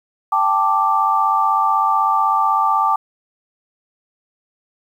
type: chord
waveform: sine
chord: G suspended second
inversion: none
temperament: equal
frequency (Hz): 784 / 880 / 1174.7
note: G5 / A5 / D6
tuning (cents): 0 / 0 / 0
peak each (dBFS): -20 / -18 / -16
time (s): 0.32-2.96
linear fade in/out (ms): 5
effects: 8-bit